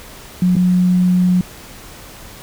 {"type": "tone with dropouts", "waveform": "sine", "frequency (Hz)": 180.9, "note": "F#3", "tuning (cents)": -39, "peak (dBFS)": -10, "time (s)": [0.42, 1.41], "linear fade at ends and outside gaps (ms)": 2, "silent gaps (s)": [0.555, 0.565], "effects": ["pink hiss -37 dBFS RMS until 2.42 s"]}